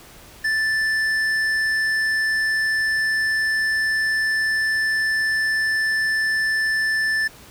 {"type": "tone with tanh clipping", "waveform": "sine", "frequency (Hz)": 1760, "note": "A6", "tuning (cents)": 0, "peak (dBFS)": -20, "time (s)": [0.44, 7.28], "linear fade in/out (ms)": 10, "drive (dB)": 10, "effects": ["pink hiss -45 dBFS RMS until 7.5 s"]}